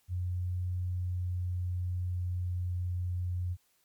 sine tone with pitch glide, 90.1 to 89.48 Hz, F#2 to F2, -45 to +43 cents, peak -30 dBFS, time 0.08-3.57 s, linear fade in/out 50 ms, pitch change -12 cents, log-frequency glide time 1.21-2.84 s, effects white hiss -71 dBFS RMS until 3.84 s + MP3 96 kbps

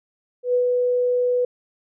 sine tone with ADSR envelope, 493.9 Hz, B4, in tune, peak -15 dBFS, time 0.43-1.45 s, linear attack 110 ms, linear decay 99 ms, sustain -2 dB, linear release 4 ms, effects none

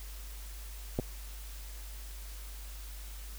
clicks, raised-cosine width 2 ms, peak -17 / -21 dBFS, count 2, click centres 0.989 / 0.997 s, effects added 50 Hz sine -42 dBFS peak until 3.38 s + white hiss -51 dBFS RMS until 3.38 s

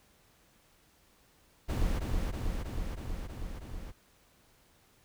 brown noise with echo, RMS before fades -29 dBFS, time 1.68-2 s, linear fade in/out 20 ms, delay 320 ms, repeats 6, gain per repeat -2 dB, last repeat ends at 3.92 s, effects pink hiss -65 dBFS RMS until 5.04 s

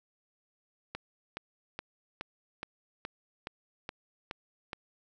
click train, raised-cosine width 0.3 ms, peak -21 dBFS, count 10, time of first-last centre 0.95-4.732 s, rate 2.38 Hz, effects none

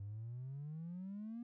triangle exponential sweep, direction up, 98 to 241.3 Hz, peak -40 dBFS, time 0-1.43 s, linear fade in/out 5 ms, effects tanh soft clip ceiling -40 dBFS

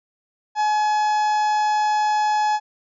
harmonic tone, 848 Hz, G#5, 36 cents sharp, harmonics 1 / 2 / 3 / 4 / 5 / 6 / 7 / 8, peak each -17 / -30 / -38 / -40 / -42 / -38 / -45 / -43 dBFS, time 0.55-2.6 s, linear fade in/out 50 ms, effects none

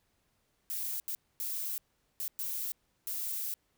violet noise bursts at uneven times, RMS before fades -36 dBFS, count 6, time 0.7-1 / 1.08-1.15 / 1.4-1.78 / 2.2-2.28 / 2.39-2.72 / 3.07-3.54 s, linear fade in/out 0 ms, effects pink hiss -75 dBFS RMS until 3.77 s

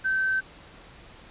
sine tone with quantisation, 1544 Hz, G6, 27 cents flat, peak -22 dBFS, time 0.04-0.41 s, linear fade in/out 20 ms, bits 8, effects pink hiss -49 dBFS RMS until 1.3 s + resampled to 8000 Hz

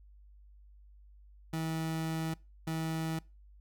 30% pulse tone bursts at uneven times, 161 Hz, E3, 41 cents flat, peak -30 dBFS, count 2, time 1.53-2.34 / 2.67-3.19 s, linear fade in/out 5 ms, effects noise-tail reverb RT60 0.3 s tail -24 dB re dry + added 50 Hz sine -54 dBFS peak until 3.6 s

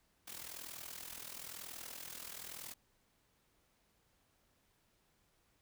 white noise with amplitude modulation, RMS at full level -45 dBFS, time 0.27-2.74 s, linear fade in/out 10 ms, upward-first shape sine, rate 41 Hz, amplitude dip 75%, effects pink hiss -75 dBFS RMS until 5.61 s

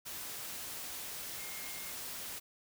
sine tone in noise, 2136 Hz, C7, 35 cents sharp, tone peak -51 dBFS, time 1.37-1.92 s, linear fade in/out 20 ms, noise white, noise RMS -43 dBFS, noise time 0.05-2.4 s, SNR -11 dB, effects none

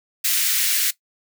white high-pass noise, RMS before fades -20 dBFS, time 0.24-0.91 s, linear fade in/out 10 ms, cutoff 1700 Hz, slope 24 dB/octave, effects noise-tail reverb RT60 0.1 s tail -17 dB re dry

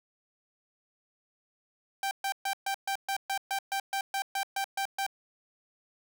sawtooth tone bursts, 784 Hz, G5, in tune, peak -25 dBFS, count 15, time 2.03-5.065 s, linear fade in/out 2 ms, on 81 ms, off 130 ms, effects none

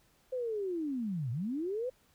sine linear two-way sweep, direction down then up, 523.3 to 110.4 to 523.3 Hz, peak -32 dBFS, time 0.32-1.9 s, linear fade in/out 10 ms, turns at 1.31 s, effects pink hiss -68 dBFS RMS until 2.14 s

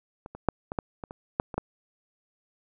clicks, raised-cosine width 1 ms, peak -26 / -26 / -7 / -19 / -13 / -22 / -25 / -9 / -22 / -13 dBFS, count 10, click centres 0.261 / 0.35 / 0.487 / 0.719 / 0.788 / 1.038 / 1.109 / 1.399 / 1.542 / 1.58 s, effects none

